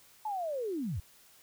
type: linear sweep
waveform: sine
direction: down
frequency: 880 to 65.41 Hz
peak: -32 dBFS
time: 0.25-1 s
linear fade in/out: 5 ms
effects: white hiss -60 dBFS RMS until 1.42 s